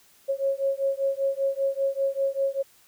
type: beating tone pair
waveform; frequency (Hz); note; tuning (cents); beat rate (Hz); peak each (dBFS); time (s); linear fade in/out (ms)
sine; 544 / 549.1; C#5 / C#5; -33 / -17; 5.1; -26; 0.28-2.63; 20
effects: white hiss -58 dBFS RMS until 2.87 s

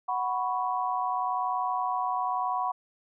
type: chord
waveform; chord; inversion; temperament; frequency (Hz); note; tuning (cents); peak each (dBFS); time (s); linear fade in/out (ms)
sine; F# suspended fourth; none; equal; 740 / 987.8 / 1108.7; F#5 / B5 / C#6; 0 / 0 / 0; -30 / -30 / -32; 0.08-2.72; 10
effects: none

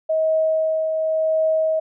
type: tone with tremolo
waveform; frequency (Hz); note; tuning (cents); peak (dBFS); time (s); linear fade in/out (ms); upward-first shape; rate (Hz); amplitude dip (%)
sine; 635; D#5; +35; -15; 0.09-1.8; 10; triangle; 0.91; 40
effects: none

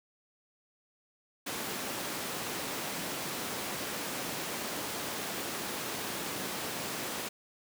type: high-pass noise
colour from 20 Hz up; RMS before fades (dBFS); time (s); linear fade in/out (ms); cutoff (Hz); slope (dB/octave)
pink; -37; 1.46-7.29; 10; 210; 12
effects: none

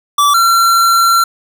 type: tone pair in turn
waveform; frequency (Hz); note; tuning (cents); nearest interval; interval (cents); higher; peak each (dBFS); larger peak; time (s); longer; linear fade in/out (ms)
square; 1158 / 1363; D6 / F6; -25 / -43; minor third; 282; second; -8; neither; 0.18-0.34 / 0.34-1.24; second; 5
effects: none

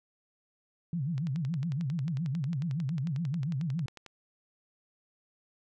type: tone with vibrato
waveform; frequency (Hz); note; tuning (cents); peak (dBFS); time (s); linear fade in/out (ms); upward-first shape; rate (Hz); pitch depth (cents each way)
sine; 150.3; D3; +40; -29; 0.93-3.86; 2; sine; 7.1; 280
type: click train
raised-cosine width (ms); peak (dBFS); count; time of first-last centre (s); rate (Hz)
0.2; -29; 33; 1.18-4.063; 11.1
effects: none

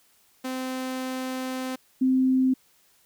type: tone pair in turn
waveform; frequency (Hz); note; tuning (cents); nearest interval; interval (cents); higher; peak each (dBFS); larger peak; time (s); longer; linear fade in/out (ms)
sawtooth / sine; 258.5 / 260; C4 / C4; -21 / -11; unison; 10; second; -25 / -18; second; 0.44-1.76 / 2.01-2.54; first; 10
effects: white hiss -62 dBFS RMS until 3.05 s

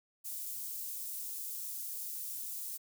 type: high-pass noise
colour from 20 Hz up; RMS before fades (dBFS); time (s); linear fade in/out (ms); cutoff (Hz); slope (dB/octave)
white; -41; 0.24-2.78; 20; 8800; 12
effects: none

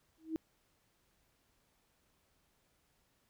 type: tone with exponential growth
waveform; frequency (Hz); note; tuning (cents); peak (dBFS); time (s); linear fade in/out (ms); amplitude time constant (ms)
sine; 320; D#4; +49; -30; 0.18-0.36; 0; 39
effects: pink hiss -75 dBFS RMS until 3.29 s

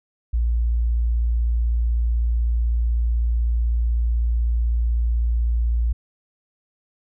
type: tone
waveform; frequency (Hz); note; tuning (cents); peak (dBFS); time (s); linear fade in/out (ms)
sine; 58; A#1; -8; -17; 0.33-5.93; 10
effects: none

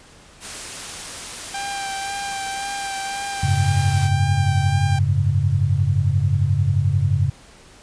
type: noise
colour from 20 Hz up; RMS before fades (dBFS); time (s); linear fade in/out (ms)
white; -32; 0.4-4.1; 50
type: tone with vibrato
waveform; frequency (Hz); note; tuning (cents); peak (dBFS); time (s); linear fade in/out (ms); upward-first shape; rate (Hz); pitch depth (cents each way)
sawtooth; 790; G5; +13; -22; 1.54-4.99; 5; sine; 1.9; 18
type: chord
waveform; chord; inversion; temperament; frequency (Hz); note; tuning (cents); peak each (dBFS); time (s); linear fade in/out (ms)
sine; F# suspended second; none; equal; 92.5 / 103.83 / 138.59; F#2 / G#2 / C#3; 0 / 0 / 0; -20; 3.43-7.3; 5
effects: pink hiss -47 dBFS RMS until 7.82 s + resampled to 22050 Hz

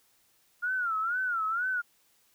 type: tone with vibrato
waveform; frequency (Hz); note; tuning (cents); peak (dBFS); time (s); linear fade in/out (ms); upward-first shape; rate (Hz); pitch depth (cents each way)
sine; 1400; F6; +4; -27; 0.62-1.82; 20; sine; 2.1; 150
effects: white hiss -67 dBFS RMS until 2.34 s

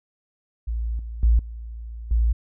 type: tone with level steps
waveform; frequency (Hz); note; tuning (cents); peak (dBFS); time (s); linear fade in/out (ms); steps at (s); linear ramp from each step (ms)
sine; 56.9; A#1; -41; -23 / -30 / -13 / -32 / -16; 0.67-2.33; 10; 0.99 / 1.23 / 1.39 / 2.11; 2
effects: none

